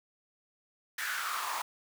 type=noise with high-pass filter sweep; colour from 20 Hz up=pink; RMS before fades=-35 dBFS; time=0.98-1.62 s; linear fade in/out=5 ms; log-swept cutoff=1700 to 910 Hz; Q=5.3; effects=none